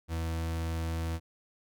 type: tone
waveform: 40% pulse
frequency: 82 Hz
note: E2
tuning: 9 cents flat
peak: -30 dBFS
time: 0.08-1.2 s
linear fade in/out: 50 ms
effects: none